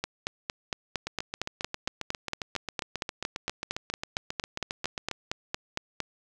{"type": "two click trains", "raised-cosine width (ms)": 0.2, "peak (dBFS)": [-12, -15], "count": [27, 31], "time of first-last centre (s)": [[0.04, 6.003], [1.07, 5.113]], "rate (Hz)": [4.36, 7.42], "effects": []}